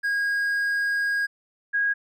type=tone pair in turn; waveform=triangle / sine; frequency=1636 / 1641.8 Hz; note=G#6 / G#6; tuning=-26 / -20 cents; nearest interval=unison; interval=6 cents; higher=second; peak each=-20 dBFS; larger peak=neither; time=0.03-1.27 / 1.73-1.94 s; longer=first; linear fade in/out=20 ms; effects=none